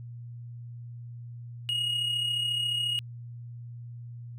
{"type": "tone with amplitude modulation", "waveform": "triangle", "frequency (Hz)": 2879, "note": "F#7", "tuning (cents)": -48, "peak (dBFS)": -23, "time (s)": [1.69, 2.99], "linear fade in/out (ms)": 0, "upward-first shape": "sine", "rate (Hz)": 34.2, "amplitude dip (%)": 45, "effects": ["added 119 Hz sine -39 dBFS peak until 4.38 s"]}